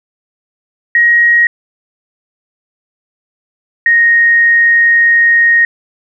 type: tone pair in turn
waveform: sine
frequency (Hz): 1888 / 1865.2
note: A#6 / A#6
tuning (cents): +22 / +1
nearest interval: unison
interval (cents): 21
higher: first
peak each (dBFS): -5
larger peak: neither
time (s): 0.95-1.47 / 3.86-5.65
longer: second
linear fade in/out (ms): 2
effects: none